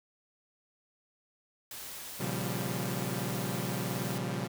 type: noise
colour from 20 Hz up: white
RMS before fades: -43 dBFS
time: 1.71-4.18 s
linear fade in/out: 2 ms
type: chord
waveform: sawtooth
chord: G half-diminished seventh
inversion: first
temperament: equal with one note detuned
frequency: 119.4 / 138.59 / 174.61 / 196 Hz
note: Bb2 / Db3 / F3 / G3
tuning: +42 / 0 / 0 / 0 cents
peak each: -34 dBFS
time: 2.19-4.48 s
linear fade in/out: 20 ms
effects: none